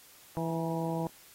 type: harmonic tone with a mistuned harmonic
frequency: 164.81 Hz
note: E3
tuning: in tune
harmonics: 1 / 2 / 3 / 4 / 5 / 6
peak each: -33 / -36 / -38 / -39 / -40 / -41 dBFS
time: 0.37-1.07 s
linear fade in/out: 0 ms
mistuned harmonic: 6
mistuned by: -48 cents
effects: white hiss -56 dBFS RMS until 1.34 s + AAC 48 kbps